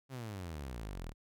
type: exponential sweep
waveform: sawtooth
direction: down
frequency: 137.9 to 36.71 Hz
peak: -37 dBFS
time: 0.09-1.14 s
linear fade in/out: 50 ms
effects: none